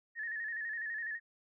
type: tone with vibrato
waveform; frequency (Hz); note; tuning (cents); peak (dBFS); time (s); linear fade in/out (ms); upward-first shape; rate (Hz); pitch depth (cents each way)
sine; 1793; A6; +32; -36; 0.15-1.2; 50; square; 12; 62
effects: none